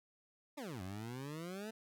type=exponential two-way sweep; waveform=20% pulse; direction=down then up; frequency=314.9 to 90 to 225.1 Hz; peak=-38 dBFS; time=0.57-1.71 s; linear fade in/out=10 ms; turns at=0.82 s; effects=none